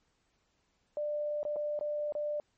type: tone with dropouts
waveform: sine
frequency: 594 Hz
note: D5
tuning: 20 cents sharp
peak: -31 dBFS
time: 0.97-2.4 s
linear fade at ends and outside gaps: 1 ms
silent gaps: 1.431-1.451 / 1.56-1.565 / 1.791-1.81 / 2.123-2.151 s
effects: pink hiss -75 dBFS RMS until 2.57 s + MP3 32 kbps